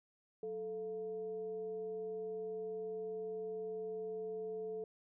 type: tone with frequency modulation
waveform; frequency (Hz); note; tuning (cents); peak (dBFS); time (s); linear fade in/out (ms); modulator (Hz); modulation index
sine; 437.6; A4; -9; -39; 0.43-4.84; 2; 253; 0.35
effects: none